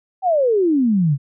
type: exponential sweep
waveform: sine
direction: down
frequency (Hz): 784 to 131.7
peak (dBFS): -13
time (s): 0.22-1.18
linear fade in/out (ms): 50
effects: none